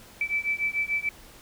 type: beating tone pair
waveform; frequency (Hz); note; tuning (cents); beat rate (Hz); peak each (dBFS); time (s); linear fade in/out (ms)
sine; 2313 / 2319.8; D7 / D7; -27 / -22; 6.8; -28; 0.21-1.09; 2
effects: pink hiss -50 dBFS RMS until 1.41 s